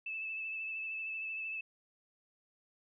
sine tone with vibrato, 2625 Hz, E7, 8 cents flat, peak -37 dBFS, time 0.06-1.61 s, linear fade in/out 5 ms, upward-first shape sine, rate 13 Hz, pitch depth 21 cents each way, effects none

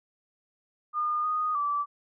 sine tone with pitch steps, 1216 / 1238 / 1160 Hz, D#6 / D#6 / D6, -40 / -9 / -22 cents, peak -25 dBFS, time 0.93-1.86 s, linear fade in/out 50 ms, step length 310 ms, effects none

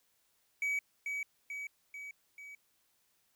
triangle tone with echo, 2274 Hz, C#7, 44 cents sharp, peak -29 dBFS, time 0.62-0.79 s, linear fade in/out 2 ms, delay 440 ms, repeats 4, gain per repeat -4 dB, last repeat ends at 2.55 s, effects white hiss -74 dBFS RMS until 3.35 s

